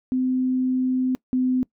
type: tone pair in turn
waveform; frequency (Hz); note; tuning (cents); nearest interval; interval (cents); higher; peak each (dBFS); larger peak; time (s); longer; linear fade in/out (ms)
sine; 256.5 / 255.1; C4 / C4; -34 / -44; unison; 10; first; -19 / -18; second; 0.12-1.15 / 1.33-1.63; first; 0
effects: noise-tail reverb RT60 0.1 s tail -23 dB re dry